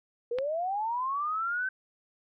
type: linear sweep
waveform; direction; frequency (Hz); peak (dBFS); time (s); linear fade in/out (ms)
sine; up; 460 to 1547; -28; 0.31-1.69; 5
type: click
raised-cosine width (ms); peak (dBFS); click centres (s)
0.3; -20; 0.386
effects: none